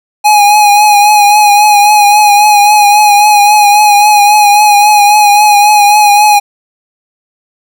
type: tone with vibrato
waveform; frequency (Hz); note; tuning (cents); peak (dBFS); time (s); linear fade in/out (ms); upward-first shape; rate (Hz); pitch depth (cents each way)
square; 830.6; G#5; 0; -3; 0.24-6.4; 20; triangle; 3.7; 40
effects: none